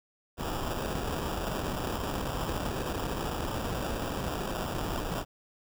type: noise with sample-and-hold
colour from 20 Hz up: pink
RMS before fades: -33 dBFS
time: 0.37-5.25 s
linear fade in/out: 50 ms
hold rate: 2100 Hz
effects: none